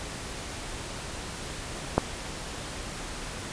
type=click; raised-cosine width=1 ms; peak=-5 dBFS; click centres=1.98 s; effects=pink hiss -37 dBFS RMS until 3.52 s + resampled to 22050 Hz